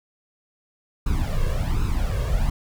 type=noise with flanger; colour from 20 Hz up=brown; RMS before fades=-22 dBFS; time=1.06-2.5 s; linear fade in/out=5 ms; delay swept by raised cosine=0.76 to 1.86 ms; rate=1.3 Hz; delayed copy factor=+0.8; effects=none